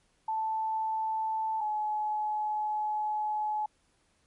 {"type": "tone pair in turn", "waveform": "sine", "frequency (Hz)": [880, 850.5], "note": ["A5", "G#5"], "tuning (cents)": [0, 41], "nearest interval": "minor second", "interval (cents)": 59, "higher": "first", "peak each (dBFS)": -28, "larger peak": "neither", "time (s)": [[0.28, 1.61], [1.61, 3.66]], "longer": "second", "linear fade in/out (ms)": 5, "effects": ["pink hiss -70 dBFS RMS until 4.26 s", "MP3 48 kbps"]}